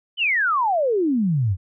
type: exponential sweep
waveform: sine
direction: down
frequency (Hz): 3104 to 86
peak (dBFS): -17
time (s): 0.17-1.57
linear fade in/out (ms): 50
effects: none